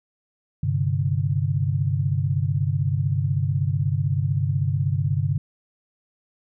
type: chord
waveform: sine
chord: G suspended fourth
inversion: none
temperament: equal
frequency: 98 / 130.81 / 146.83 Hz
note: G2 / C3 / D3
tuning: 0 / 0 / 0 cents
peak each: -24 dBFS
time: 0.63-5.38 s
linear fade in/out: 5 ms
effects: none